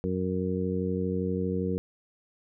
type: harmonic tone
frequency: 92.5 Hz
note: F#2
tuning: in tune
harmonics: 1 / 2 / 3 / 4 / 5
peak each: -34 / -30 / -35 / -35 / -32 dBFS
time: 0.04-1.78 s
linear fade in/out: 0 ms
effects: none